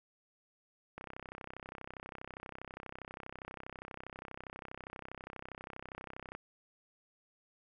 click train, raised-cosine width 0.5 ms, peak -29 dBFS, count 175, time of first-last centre 0.98-6.35 s, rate 32.4 Hz, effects none

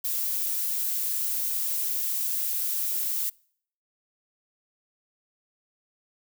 violet noise, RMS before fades -28 dBFS, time 0.04-3.3 s, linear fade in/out 10 ms, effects noise-tail reverb RT60 0.6 s tail -26 dB re dry

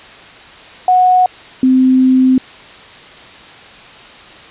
sine tone pair in turn, 734 / 258.8 Hz, F#5 / C4, -14 / -19 cents, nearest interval octave + tritone, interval 1805 cents, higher first, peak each -6 dBFS, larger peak neither, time 0.88-1.26 / 1.63-2.38 s, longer second, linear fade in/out 2 ms, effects white hiss -36 dBFS RMS until 4.5 s + resampled to 8000 Hz

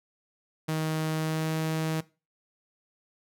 sawtooth tone with pitch glide, 157.5 to 158.96 Hz, D#3 to D#3, +21 to +37 cents, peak -23 dBFS, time 0.68-2.01 s, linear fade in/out 10 ms, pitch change +16 cents, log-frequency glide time 1.15-1.55 s, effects noise-tail reverb RT60 0.3 s tail -19 dB re dry

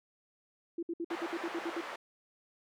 sine tone bursts, 338 Hz, E4, 43 cents sharp, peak -33 dBFS, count 10, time 0.78-1.809 s, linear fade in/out 5 ms, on 48 ms, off 61 ms
white band-pass noise, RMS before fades -42 dBFS, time 1.1-1.96 s, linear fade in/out 5 ms, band 510 to 1400 Hz, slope 12 dB/octave
effects none

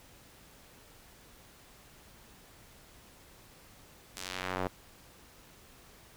square tone with band-pass filter sweep, 46.25 Hz, F#1, in tune, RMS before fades -37 dBFS, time 4.16-4.68 s, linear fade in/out 10 ms, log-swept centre 7800 to 640 Hz, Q 0.81, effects pink hiss -57 dBFS RMS until 6.16 s

